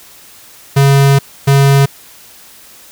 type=tone bursts at uneven times; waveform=square; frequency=138.59 Hz; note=C#3; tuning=in tune; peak=-6 dBFS; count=2; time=0.76-1.19 / 1.47-1.86 s; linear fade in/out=10 ms; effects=white hiss -39 dBFS RMS until 2.91 s